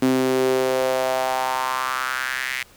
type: tone with high-pass filter sweep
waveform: sawtooth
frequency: 129.9 Hz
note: C3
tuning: 12 cents flat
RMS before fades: -22 dBFS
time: 0.02-2.63 s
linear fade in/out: 5 ms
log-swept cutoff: 270 to 2100 Hz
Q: 3.8
effects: pink hiss -51 dBFS RMS until 2.76 s